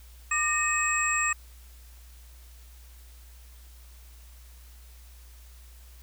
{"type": "tone cluster", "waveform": "sine", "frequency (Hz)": [1198, 1847, 2549, 7620], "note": ["D6", "A#6", "D#7", "A#8"], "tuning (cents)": [34, -16, 41, 37], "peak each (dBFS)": -29, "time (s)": [0.31, 1.33], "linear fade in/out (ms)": 5, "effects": ["added 60 Hz sine -47 dBFS peak until 6.02 s", "white hiss -57 dBFS RMS until 6.02 s"]}